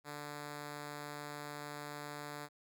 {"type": "tone", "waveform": "5% pulse", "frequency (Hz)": 146.83, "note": "D3", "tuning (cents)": 0, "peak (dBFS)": -32, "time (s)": [0.04, 2.49], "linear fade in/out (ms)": 50, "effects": []}